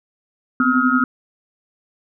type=tone cluster; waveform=sine; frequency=248.7 / 260 / 1280 / 1414 Hz; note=B3 / C4 / D#6 / F6; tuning=+12 / -11 / +49 / +21 cents; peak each=-19 dBFS; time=0.6-1.04 s; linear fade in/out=2 ms; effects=none